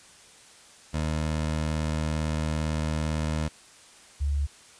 20% pulse / sine tone pair in turn, 77.78 / 71.56 Hz, D#2 / D2, 0 / -44 cents, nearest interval minor second, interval 144 cents, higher first, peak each -21 / -23 dBFS, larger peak first, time 0.93-3.49 / 4.2-4.47 s, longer first, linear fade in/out 20 ms, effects white hiss -52 dBFS RMS until 4.79 s + resampled to 22050 Hz

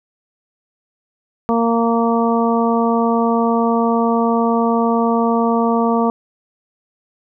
harmonic tone, 231.1 Hz, A#3, 15 cents flat, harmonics 1 / 2 / 3 / 4 / 5, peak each -16 / -19 / -21 / -22 / -23 dBFS, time 1.49-6.1 s, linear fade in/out 0 ms, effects none

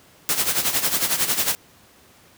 white noise with tremolo, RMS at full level -19 dBFS, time 0.29-1.55 s, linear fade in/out 0 ms, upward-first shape sine, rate 11 Hz, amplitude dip 70%, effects pink hiss -52 dBFS RMS until 2.37 s + high-pass 80 Hz 12 dB/octave

